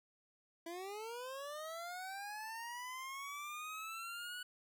25% pulse linear sweep, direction up, 328.1 to 1480 Hz, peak -40 dBFS, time 0.66-4.43 s, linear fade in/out 5 ms, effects none

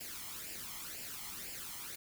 white noise with flanger, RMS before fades -45 dBFS, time 0-1.96 s, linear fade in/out 10 ms, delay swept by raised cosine 0.4 to 0.97 ms, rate 2 Hz, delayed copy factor +0.65, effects none

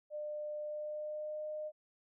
sine tone with pitch glide, 600 to 610.5 Hz, D5 to D#5, +37 to -33 cents, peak -38 dBFS, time 0.1-1.72 s, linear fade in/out 50 ms, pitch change +30 cents, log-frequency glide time 0.61-1.47 s, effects none

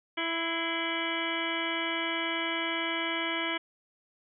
harmonic tone with a mistuned harmonic, 330.6 Hz, E4, 5 cents sharp, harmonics 1 / 2 / 3 / 4 / 5 / 6 / 7 / 9 / 10, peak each -36 / -39 / -38 / -40 / -38 / -37 / -36 / -37 / -40 dBFS, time 0.17-3.58 s, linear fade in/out 10 ms, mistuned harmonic 6, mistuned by +52 cents, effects none

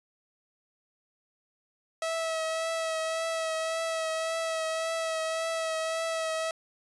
sawtooth tone with vibrato, 648 Hz, E5, 30 cents flat, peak -25 dBFS, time 2.02-6.51 s, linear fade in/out 2 ms, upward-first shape triangle, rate 1.8 Hz, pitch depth 24 cents each way, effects resampled to 24000 Hz

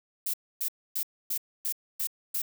violet noise bursts, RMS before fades -30 dBFS, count 7, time 0.26-2.419 s, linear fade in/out 5 ms, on 77 ms, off 270 ms, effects none

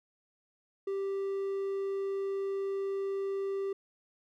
triangle tone, 392 Hz, G4, in tune, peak -29 dBFS, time 0.87-3.73 s, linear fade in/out 5 ms, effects none

